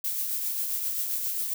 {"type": "noise with tremolo", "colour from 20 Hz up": "violet", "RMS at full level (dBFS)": -28, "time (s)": [0.04, 1.54], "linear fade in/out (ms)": 5, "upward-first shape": "triangle", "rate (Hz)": 7.5, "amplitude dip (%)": 40, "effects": []}